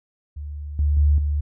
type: tone with level steps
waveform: sine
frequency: 73.42 Hz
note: D2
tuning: in tune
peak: -29 / -16 / -13 / -19 dBFS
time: 0.36-1.41 s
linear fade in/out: 10 ms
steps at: 0.79 / 0.97 / 1.18 s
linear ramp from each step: 2 ms
effects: none